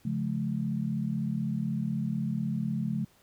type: chord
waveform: sine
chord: Db augmented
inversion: none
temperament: equal with one note detuned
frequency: 138.59 / 174.61 / 214.5 Hz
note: Db3 / F3 / A3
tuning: 0 / 0 / -44 cents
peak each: -33 / -33 / -31 dBFS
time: 0.05-3.05 s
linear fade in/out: 5 ms
effects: pink hiss -63 dBFS RMS until 3.22 s